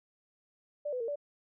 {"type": "tone with pitch steps", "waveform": "sine", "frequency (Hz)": [587, 502, 460.5, 579], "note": ["D5", "B4", "A#4", "D5"], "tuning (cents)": [-1, 28, -21, -25], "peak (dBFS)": -32, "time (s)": [0.85, 1.158], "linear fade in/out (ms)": 10, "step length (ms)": 77, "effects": []}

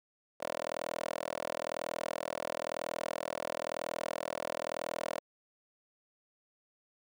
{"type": "tone with high-pass filter", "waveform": "10% pulse", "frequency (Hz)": 41, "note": "E1", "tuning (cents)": -9, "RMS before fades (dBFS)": -38, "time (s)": [0.4, 5.2], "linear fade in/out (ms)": 10, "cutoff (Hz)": 560, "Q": 2.6, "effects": []}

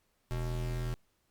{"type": "tone pair together", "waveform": "square", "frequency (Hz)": [41.28, 123.7], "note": ["E1", "B2"], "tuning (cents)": [3, 3], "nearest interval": "octave + perfect fifth", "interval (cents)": 1900, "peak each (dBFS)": [-36, -38], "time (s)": [0.31, 0.94], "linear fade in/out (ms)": 0, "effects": ["pink hiss -75 dBFS RMS until 1.3 s", "Opus 48 kbps"]}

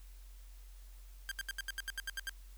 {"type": "tone bursts", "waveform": "sawtooth", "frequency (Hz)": 1589, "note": "G6", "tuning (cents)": 23, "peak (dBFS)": -33, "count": 11, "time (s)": [1.29, 2.294], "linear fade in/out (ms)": 0, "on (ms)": 24, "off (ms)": 74, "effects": ["added 45 Hz sine -50 dBFS peak until 2.57 s", "white hiss -65 dBFS RMS until 2.57 s"]}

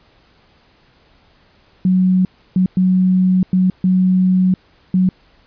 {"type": "tone bursts at uneven times", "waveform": "sine", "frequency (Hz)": 185, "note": "F#3", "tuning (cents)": 0, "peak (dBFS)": -10, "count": 6, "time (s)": [[1.85, 2.25], [2.56, 2.66], [2.77, 3.43], [3.53, 3.7], [3.84, 4.54], [4.94, 5.09]], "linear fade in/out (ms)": 2, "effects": ["pink hiss -53 dBFS RMS until 5.46 s", "resampled to 11025 Hz"]}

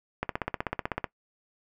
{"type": "click train", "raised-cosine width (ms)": 0.5, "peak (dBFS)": -13, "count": 14, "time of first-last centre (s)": [0.23, 1.042], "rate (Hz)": 16, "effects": ["noise-tail reverb RT60 0.1 s tail -20 dB re dry"]}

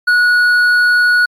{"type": "tone with hard clipping", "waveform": "triangle", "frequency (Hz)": 1461, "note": "F#6", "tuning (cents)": -22, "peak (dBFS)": -9, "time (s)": [0.07, 1.26], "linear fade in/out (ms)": 10, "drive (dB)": 8, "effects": ["MP3 96 kbps"]}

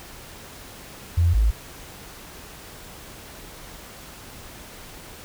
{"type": "tone pair in turn", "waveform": "sine", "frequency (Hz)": [85.4, 54.11], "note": ["F2", "A1"], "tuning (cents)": [-38, -28], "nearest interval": "minor sixth", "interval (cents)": 790, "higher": "first", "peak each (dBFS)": -15, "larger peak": "neither", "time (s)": [[1.17, 1.34], [1.34, 1.51]], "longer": "neither", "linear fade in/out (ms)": 10, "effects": ["pink hiss -42 dBFS RMS until 5.24 s"]}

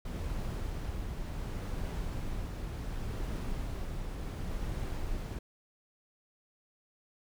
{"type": "noise with tremolo", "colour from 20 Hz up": "brown", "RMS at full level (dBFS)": -35, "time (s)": [0.05, 5.39], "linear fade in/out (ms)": 5, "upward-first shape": "triangle", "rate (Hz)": 0.68, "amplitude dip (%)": 30, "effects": []}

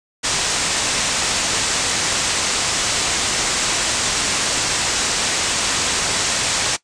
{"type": "low-pass noise", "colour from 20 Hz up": "white", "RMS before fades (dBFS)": -20, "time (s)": [0.23, 6.77], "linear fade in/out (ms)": 20, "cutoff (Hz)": 8600, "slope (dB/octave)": 48, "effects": ["noise-tail reverb RT60 0.1 s tail -18 dB re dry", "resampled to 22050 Hz"]}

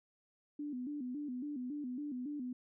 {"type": "tone with vibrato", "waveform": "sine", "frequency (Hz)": 270.8, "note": "C#4", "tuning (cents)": -40, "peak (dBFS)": -38, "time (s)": [0.59, 2.53], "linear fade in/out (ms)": 5, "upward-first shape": "square", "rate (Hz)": 3.6, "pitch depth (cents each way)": 140, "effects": []}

